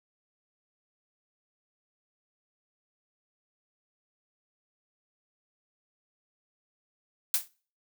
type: noise with exponential decay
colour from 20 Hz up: blue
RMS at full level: -21 dBFS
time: 7.34-7.48 s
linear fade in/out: 2 ms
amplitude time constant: 29 ms
effects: noise-tail reverb RT60 0.4 s tail -22 dB re dry